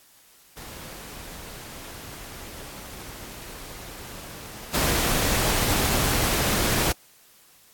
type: noise with level steps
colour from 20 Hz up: pink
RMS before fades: -40 / -23 dBFS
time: 0.57-6.92 s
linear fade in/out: 0 ms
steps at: 4.73 s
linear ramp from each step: 20 ms
effects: white hiss -55 dBFS RMS until 7.73 s + AAC 64 kbps